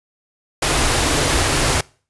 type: band-stop noise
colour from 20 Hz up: pink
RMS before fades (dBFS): -17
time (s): 0.62-1.81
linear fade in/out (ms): 5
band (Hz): 160 to 230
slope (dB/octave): 96
effects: noise-tail reverb RT60 0.4 s tail -24 dB re dry + resampled to 24000 Hz